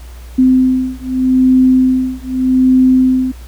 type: beating tone pair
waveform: sine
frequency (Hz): 257.3 / 258.12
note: C4 / C4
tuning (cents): -29 / -23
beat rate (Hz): 0.82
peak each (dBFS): -11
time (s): 0.38-3.32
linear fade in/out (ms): 10
effects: added 60 Hz sine -29 dBFS peak until 3.47 s + pink hiss -42 dBFS RMS until 3.47 s